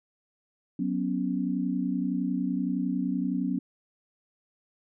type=chord; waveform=sine; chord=F# suspended fourth; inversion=none; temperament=just; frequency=185 / 246.7 / 277.5 Hz; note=F#3 / B3 / C#4; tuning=0 / -2 / +2 cents; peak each=-30 dBFS; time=0.79-3.59 s; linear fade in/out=5 ms; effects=none